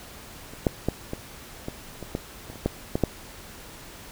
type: clicks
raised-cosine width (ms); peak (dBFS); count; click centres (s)
2; -27 / -6 / -9 / -16 / -17 / -22 / -13 / -26 / -29 / -9 / -10 / -6; 12; 0.536 / 0.668 / 0.886 / 1.134 / 1.684 / 2.027 / 2.151 / 2.5 / 2.557 / 2.66 / 2.955 / 3.037
effects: pink hiss -44 dBFS RMS until 4.11 s